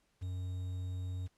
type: tone with quantisation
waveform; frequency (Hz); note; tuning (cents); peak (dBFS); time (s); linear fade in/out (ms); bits
triangle; 91.6; F#2; -17; -34; 0.21-1.28; 20; 10
effects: pink hiss -75 dBFS RMS until 1.37 s + low-pass 10000 Hz 12 dB/octave